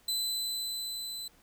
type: tone with level ramp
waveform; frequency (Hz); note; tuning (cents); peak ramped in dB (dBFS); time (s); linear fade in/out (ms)
sawtooth; 4022; B7; +31; -26 to -35; 0.08-1.28; 5
effects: pink hiss -63 dBFS RMS until 1.42 s